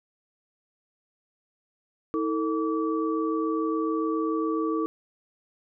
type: tone cluster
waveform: sine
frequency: 320.4 / 447.5 / 1152 Hz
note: E4 / A4 / D6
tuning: -49 / +29 / -34 cents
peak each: -26 / -29 / -32 dBFS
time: 2.14-4.86 s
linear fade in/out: 0 ms
effects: none